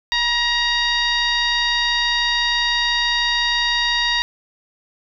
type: tone with frequency modulation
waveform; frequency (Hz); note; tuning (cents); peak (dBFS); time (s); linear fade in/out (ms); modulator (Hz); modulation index
sine; 2823; F7; +18; -16; 0.12-4.22; 0; 930; 1.9
effects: none